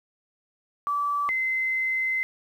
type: tone pair in turn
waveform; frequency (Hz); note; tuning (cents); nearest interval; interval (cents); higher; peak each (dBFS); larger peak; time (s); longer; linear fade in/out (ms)
sine; 1156 / 2060; D6 / C7; -28 / -28; minor seventh; 1000; second; -23; neither; 0.87-1.29 / 1.29-2.23; second; 0
effects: 9-bit